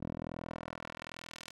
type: tone with band-pass filter sweep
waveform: 10% pulse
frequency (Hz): 41.2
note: E1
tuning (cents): 0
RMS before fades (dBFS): -44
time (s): 0-1.52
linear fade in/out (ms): 20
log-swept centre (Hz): 270 to 5200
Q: 0.72
effects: none